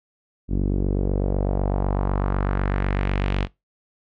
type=tone with low-pass filter sweep; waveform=sawtooth; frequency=48 Hz; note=G1; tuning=36 cents flat; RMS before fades=-22 dBFS; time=0.48-3.48 s; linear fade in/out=50 ms; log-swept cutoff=280 to 3200 Hz; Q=1.8; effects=noise-tail reverb RT60 0.2 s tail -22 dB re dry